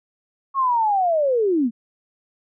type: linear sweep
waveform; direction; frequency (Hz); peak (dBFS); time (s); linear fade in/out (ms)
sine; down; 1107 to 213.5; -16; 0.54-1.71; 50
effects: none